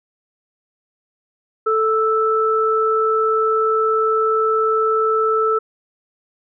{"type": "tone pair together", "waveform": "sine", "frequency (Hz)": [440, 1318.5], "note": ["A4", "E6"], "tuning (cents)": [0, 0], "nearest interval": "octave + perfect fifth", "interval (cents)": 1900, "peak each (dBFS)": -17, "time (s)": [1.66, 5.59], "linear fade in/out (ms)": 10, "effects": []}